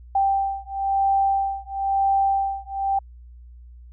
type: beating tone pair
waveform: sine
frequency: 784 / 785 Hz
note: G5 / G5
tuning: 0 / +2 cents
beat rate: 1 Hz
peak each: -22 dBFS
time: 0.15-2.99 s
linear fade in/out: 5 ms
effects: added 60 Hz sine -41 dBFS peak until 3.92 s